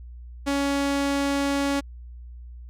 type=tone; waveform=sawtooth; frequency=280 Hz; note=C#4; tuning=18 cents sharp; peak=-18 dBFS; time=0.46-1.81 s; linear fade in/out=20 ms; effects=added 60 Hz sine -38 dBFS peak until 2.69 s + low-pass 10000 Hz 12 dB/octave